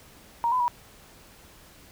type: tone with pitch steps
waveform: sine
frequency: 938 / 1007 / 965 Hz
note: A#5 / B5 / B5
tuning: +11 / +33 / -40 cents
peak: -21 dBFS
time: 0.44-0.68 s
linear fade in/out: 0 ms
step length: 80 ms
effects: pink hiss -52 dBFS RMS until 1.91 s